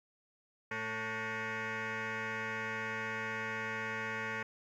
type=tone with frequency modulation; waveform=sine; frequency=220 Hz; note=A3; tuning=in tune; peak=-33 dBFS; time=0.71-4.43 s; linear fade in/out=5 ms; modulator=333 Hz; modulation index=6.4; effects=tanh soft clip ceiling -34 dBFS + 12-bit